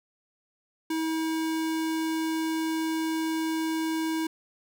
square tone, 320.8 Hz, E4, 47 cents flat, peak -27 dBFS, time 0.9-4.27 s, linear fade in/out 5 ms, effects none

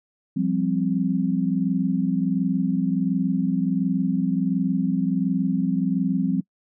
sine chord, F suspended second, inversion none, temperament equal, 174.61 / 196 / 261.6 Hz, F3 / G3 / C4, 0 / 0 / 0 cents, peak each -24 dBFS, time 0.36-6.41 s, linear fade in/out 10 ms, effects noise-tail reverb RT60 0.1 s tail -25 dB re dry

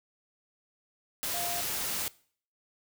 sine tone in noise, 699 Hz, F5, 1 cent sharp, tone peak -36 dBFS, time 1.34-1.61 s, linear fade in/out 0 ms, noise white, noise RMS -33 dBFS, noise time 1.23-2.08 s, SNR -6 dB, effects noise-tail reverb RT60 0.5 s tail -21 dB re dry

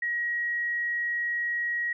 sine tone, 1900 Hz, A#6, 33 cents sharp, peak -26 dBFS, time 0.02-1.93 s, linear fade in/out 5 ms, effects none

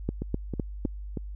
two click trains, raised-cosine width 3 ms, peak -14 / -18 dBFS, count 4 / 4, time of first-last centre 0.09-0.851 / 0.22-1.172 s, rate 3.94 / 3.15 Hz, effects added 50 Hz sine -35 dBFS peak until 1.35 s

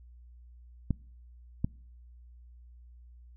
clicks, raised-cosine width 5 ms, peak -15 dBFS, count 2, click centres 0.907 / 1.645 s, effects noise-tail reverb RT60 0.6 s tail -26 dB re dry + added 60 Hz sine -50 dBFS peak until 3.36 s

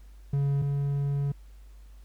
triangle tone pair in turn, 140.3 / 141.19 Hz, C#3 / C#3, +21 / +32 cents, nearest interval unison, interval 11 cents, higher second, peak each -21 / -23 dBFS, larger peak first, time 0.33-0.62 / 0.62-1.32 s, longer second, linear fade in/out 5 ms, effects added 50 Hz sine -46 dBFS peak until 2.04 s + pink hiss -65 dBFS RMS until 2.04 s

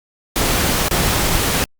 pink noise with dropouts, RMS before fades -17 dBFS, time 0.36-1.64 s, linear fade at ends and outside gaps 0 ms, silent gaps 0.884-0.911 / 1.301-1.304 s, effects Opus 48 kbps

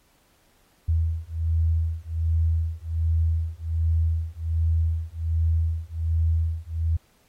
sine beating tone pair, 80.9 / 82.2 Hz, E2 / E2, -32 / -4 cents, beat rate 1.3 Hz, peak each -24 / -24 dBFS, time 0.88-6.97 s, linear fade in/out 10 ms, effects pink hiss -63 dBFS RMS until 7.28 s + AAC 48 kbps

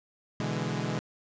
sawtooth chord, E dominant seventh, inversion second, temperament equal with one note detuned, 124.26 / 146.83 / 164.81 / 207.7 Hz, B2 / D3 / E3 / G#3, +11 / 0 / 0 / 0 cents, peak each -31 dBFS, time 0.4-0.99 s, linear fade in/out 0 ms, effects resampled to 16000 Hz + 10-bit

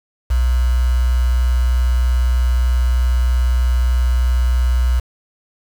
sine tone with quantisation, 61.6 Hz, B1, 4 cents flat, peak -12 dBFS, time 0.3-5 s, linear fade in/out 10 ms, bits 5, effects none

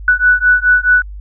sine beating tone pair, 1480 / 1484.7 Hz, F#6 / F#6, 0 / +6 cents, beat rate 4.7 Hz, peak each -11 dBFS, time 0.08-1.02 s, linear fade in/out 2 ms, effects added 50 Hz sine -26 dBFS peak until 1.2 s

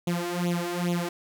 sawtooth tone with flanger, 174.61 Hz, F3, in tune, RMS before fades -28 dBFS, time 0.07-1.09 s, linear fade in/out 5 ms, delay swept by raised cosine 0.29 to 2.79 ms, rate 2.4 Hz, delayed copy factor +0.9, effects none

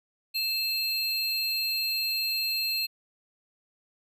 square tone pair together, 2637 / 4195 Hz, E7 / C8, 0 / +4 cents, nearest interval minor sixth, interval 804 cents, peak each -33 / -28 dBFS, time 0.34-2.87 s, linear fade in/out 20 ms, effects none

